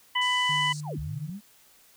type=harmonic tone; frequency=996 Hz; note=B5; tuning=14 cents sharp; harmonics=1 / 2 / 3; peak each=-27 / -27 / -27 dBFS; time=0.15-0.73 s; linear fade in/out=10 ms
type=band-pass noise; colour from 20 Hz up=white; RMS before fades=-43 dBFS; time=0.21-0.81 s; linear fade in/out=10 ms; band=4100 to 9400 Hz; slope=96 dB/octave
type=tone with pitch glide; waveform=sine; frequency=149 to 151.17 Hz; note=D3 to D#3; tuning=+25 to -50 cents; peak=-33 dBFS; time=0.49-1.3 s; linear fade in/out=5 ms; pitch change=+25 cents; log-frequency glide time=0.63-1.18 s
type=linear two-way sweep; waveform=sine; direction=down then up; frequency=1108 to 58.27 to 217 Hz; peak=-34 dBFS; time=0.83-1.41 s; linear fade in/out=50 ms; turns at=0.99 s
effects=white hiss -58 dBFS RMS until 1.96 s